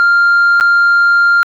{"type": "tone with dropouts", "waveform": "sine", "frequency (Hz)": 1396, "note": "F6", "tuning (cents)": -1, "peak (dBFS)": -4, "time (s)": [0, 1.43], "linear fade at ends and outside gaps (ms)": 0, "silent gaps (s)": [0.6, 0.609], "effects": ["tanh soft clip ceiling -5 dBFS"]}